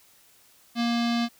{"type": "tone with low-pass filter", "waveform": "square", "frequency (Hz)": 235.4, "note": "A#3", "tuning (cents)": 17, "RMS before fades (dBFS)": -25, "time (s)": [0.75, 1.29], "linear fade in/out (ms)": 50, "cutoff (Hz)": 4300, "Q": 2.7, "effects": ["white hiss -58 dBFS RMS until 1.39 s"]}